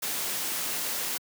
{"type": "noise", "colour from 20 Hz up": "white", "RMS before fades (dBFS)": -31, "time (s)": [0.02, 1.18], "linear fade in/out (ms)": 10, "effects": ["high-pass 150 Hz 12 dB/octave"]}